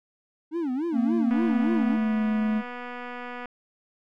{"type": "tone with vibrato", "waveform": "triangle", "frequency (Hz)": 293.7, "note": "D4", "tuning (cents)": 0, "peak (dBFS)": -23, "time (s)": [0.51, 1.98], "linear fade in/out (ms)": 50, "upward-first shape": "sine", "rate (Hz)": 3.5, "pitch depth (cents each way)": 280}
{"type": "tone with pitch glide", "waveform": "triangle", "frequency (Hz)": [229.3, 216.4], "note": ["A#3", "A3"], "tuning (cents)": [-28, -29], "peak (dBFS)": -20, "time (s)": [0.92, 2.63], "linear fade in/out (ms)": 50, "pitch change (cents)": -101, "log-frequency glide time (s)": [1.43, 2.24]}
{"type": "click train", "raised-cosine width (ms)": 0.5, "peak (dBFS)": -23, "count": 527, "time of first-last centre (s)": [1.31, 3.457], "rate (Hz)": 245}
{"effects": []}